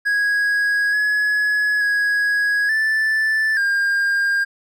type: tone with pitch steps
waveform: triangle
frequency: 1655 / 1689 / 1661 / 1759 / 1608 Hz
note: G#6 / G#6 / G#6 / A6 / G6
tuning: -6 / +29 / 0 / -1 / +44 cents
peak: -14 dBFS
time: 0.05-4.45 s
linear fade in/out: 20 ms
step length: 880 ms
effects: none